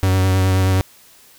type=tone with vibrato; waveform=45% pulse; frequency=94.2 Hz; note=F#2; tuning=32 cents sharp; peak=-13 dBFS; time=0.03-0.81 s; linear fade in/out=0 ms; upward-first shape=sine; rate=9.5 Hz; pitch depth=22 cents each way; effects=white hiss -48 dBFS RMS until 1.38 s